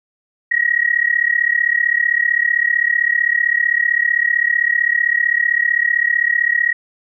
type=tone with amplitude modulation; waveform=sine; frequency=1900 Hz; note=A#6; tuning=33 cents sharp; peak=-9 dBFS; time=0.51-6.73 s; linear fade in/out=10 ms; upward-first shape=sine; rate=35.6 Hz; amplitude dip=90%; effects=none